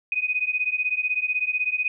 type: beating tone pair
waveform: sine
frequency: 2489 / 2505 Hz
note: D#7 / D#7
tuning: 0 / +11 cents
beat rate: 16 Hz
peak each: -25 dBFS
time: 0.12-1.88 s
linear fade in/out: 2 ms
effects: none